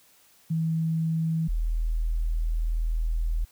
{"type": "tone pair in turn", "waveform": "sine", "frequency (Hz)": [161.9, 40.48], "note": ["E3", "E1"], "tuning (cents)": [-31, -31], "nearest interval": "2 octaves", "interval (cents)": 2400, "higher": "first", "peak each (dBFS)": -23, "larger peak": "neither", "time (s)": [[0.5, 1.48], [1.48, 3.45]], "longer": "second", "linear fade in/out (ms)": 10, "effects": ["white hiss -59 dBFS RMS until 3.51 s"]}